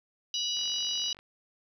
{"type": "harmonic tone", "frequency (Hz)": 977, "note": "B5", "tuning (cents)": -19, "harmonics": [3, 4, 5, 6], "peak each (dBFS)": [-32, -34, -36, -38], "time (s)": [0.34, 1.13], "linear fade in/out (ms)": 2}
{"type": "click train", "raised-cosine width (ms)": 0.3, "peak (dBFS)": -34, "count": 30, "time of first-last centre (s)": [0.57, 1.19], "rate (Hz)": 46.8}
{"effects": ["10-bit"]}